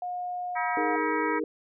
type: tone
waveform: sine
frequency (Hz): 718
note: F5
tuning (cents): +48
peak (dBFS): -30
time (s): 0.02-0.96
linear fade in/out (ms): 2
type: harmonic tone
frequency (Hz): 320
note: D#4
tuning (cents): +49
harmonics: 3 / 4 / 5 / 6 / 7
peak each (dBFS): -30 / -34 / -36 / -35 / -36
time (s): 0.55-1.4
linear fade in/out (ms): 20
type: chord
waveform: sine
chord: D# suspended fourth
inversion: none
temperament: equal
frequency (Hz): 311.1 / 415.3 / 466.2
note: D#4 / G#4 / A#4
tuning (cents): 0 / 0 / 0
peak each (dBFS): -30 / -33 / -32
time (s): 0.77-1.44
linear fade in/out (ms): 2
effects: none